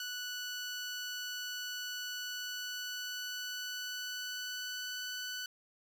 15% pulse tone with pitch glide, 1480 to 1493.7 Hz, F#6 to F#6, 0 to +16 cents, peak -32 dBFS, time 0-5.46 s, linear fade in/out 2 ms, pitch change +16 cents, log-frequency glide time 2.2-5.05 s, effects none

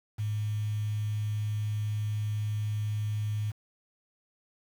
sine tone with quantisation, 106 Hz, G#2, 36 cents sharp, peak -28 dBFS, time 0.18-3.52 s, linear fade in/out 20 ms, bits 8, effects none

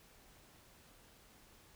silence, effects pink hiss -63 dBFS RMS until 1.75 s

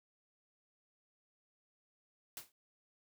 white noise with exponential decay, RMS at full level -42 dBFS, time 2.37-2.52 s, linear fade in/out 1 ms, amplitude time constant 32 ms, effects none

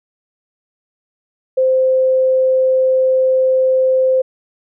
sine tone, 520 Hz, C5, 11 cents flat, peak -10 dBFS, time 1.57-4.22 s, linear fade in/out 10 ms, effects none

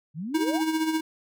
sine exponential sweep, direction up, 140 to 948 Hz, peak -30 dBFS, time 0.14-0.64 s, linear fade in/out 50 ms
square tone with tremolo, 317.4 Hz, D#4, 35 cents sharp, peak -22 dBFS, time 0.34-1.01 s, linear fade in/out 10 ms, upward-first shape sine, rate 15 Hz, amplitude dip 55%
effects none

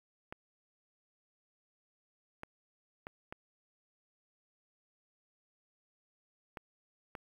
clicks, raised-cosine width 0.5 ms, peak -27 dBFS, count 6, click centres 0.325 / 2.434 / 3.069 / 3.325 / 6.572 / 7.152 s, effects 9-bit

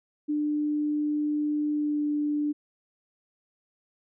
sine tone with pitch glide, 298.1 to 295.7 Hz, D4 to D4, +26 to +12 cents, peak -24 dBFS, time 0.28-2.53 s, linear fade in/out 20 ms, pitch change -14 cents, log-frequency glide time 1.72-2.04 s, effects none

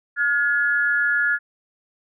sine tone pair together, 1427.3 / 1700 Hz, F6 / G#6, +37 / +40 cents, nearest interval minor third, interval 303 cents, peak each -20 dBFS, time 0.16-1.39 s, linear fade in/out 50 ms, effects none

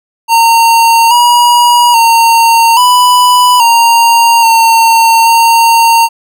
square tone with pitch steps, 918 / 962 / 918 / 991 / 929 / 911 / 919 Hz, A#5 / B5 / A#5 / B5 / A#5 / A#5 / A#5, -27 / -46 / -27 / +6 / -6 / -40 / -25 cents, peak -4 dBFS, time 0.28-6.09 s, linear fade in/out 50 ms, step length 830 ms, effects none

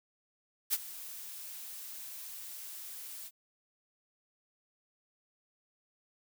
blue noise with ADSR envelope, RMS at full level -28 dBFS, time 0.7-3.31 s, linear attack 34 ms, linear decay 35 ms, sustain -17 dB, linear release 49 ms, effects none

